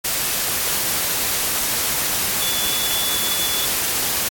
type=tone in noise; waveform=sine; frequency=3447 Hz; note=A7; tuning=36 cents flat; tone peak=-25 dBFS; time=2.41-3.66 s; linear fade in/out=10 ms; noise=white; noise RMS=-21 dBFS; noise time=0.04-4.29 s; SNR=-7 dB; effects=AAC 64 kbps